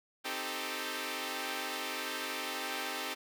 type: chord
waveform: 5% pulse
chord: A half-diminished seventh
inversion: first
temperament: equal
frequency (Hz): 261.6 / 311.1 / 392 / 440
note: C4 / Eb4 / G4 / A4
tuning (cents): 0 / 0 / 0 / 0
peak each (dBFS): -30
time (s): 0.24-3.15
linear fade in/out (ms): 20
effects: none